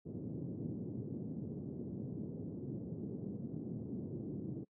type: band-pass noise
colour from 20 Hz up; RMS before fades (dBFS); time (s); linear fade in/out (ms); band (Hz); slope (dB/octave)
pink; -43; 0.05-4.65; 20; 120 to 360; 24
effects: noise-tail reverb RT60 0.1 s tail -25 dB re dry